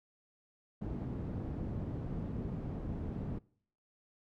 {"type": "low-pass noise", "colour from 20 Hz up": "white", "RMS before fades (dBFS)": -39, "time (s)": [0.81, 3.39], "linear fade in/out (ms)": 10, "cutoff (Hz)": 210, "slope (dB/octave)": 12, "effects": ["noise-tail reverb RT60 0.6 s tail -24 dB re dry"]}